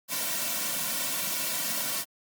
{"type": "noise with comb filter", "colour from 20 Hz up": "white", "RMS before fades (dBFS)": -30, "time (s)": [0.08, 2.05], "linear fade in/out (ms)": 50, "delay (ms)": 2.4, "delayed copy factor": -0.95, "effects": ["high-pass 150 Hz 12 dB/octave", "Opus 48 kbps"]}